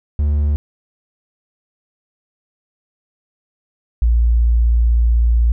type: tone pair in turn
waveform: triangle / sine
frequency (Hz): 73.42 / 58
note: D2 / A#1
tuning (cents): 0 / -8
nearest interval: major third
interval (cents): 408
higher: first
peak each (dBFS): -11 / -10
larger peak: second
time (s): 0.19-0.56 / 4.02-5.52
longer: second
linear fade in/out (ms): 0
effects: none